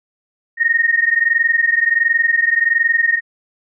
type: tone pair together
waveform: sine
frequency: 1843.3 / 1864.7 Hz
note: A#6 / A#6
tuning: -20 / 0 cents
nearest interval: unison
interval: 20 cents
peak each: -15 dBFS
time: 0.57-3.21 s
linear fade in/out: 50 ms
effects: none